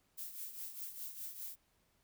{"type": "noise with tremolo", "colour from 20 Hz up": "violet", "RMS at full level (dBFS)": -43, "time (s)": [0.17, 1.56], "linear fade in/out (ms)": 20, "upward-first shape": "triangle", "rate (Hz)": 4.9, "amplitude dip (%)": 70, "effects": ["pink hiss -75 dBFS RMS until 2.03 s"]}